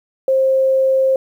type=tone; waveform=sine; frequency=530 Hz; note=C5; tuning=22 cents sharp; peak=-11 dBFS; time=0.28-1.16 s; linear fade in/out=2 ms; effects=8-bit